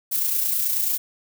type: noise with amplitude modulation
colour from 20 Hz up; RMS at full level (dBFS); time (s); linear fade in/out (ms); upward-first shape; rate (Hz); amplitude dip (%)
violet; -21; 0.11-0.98; 20; sine; 29.2; 40
effects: none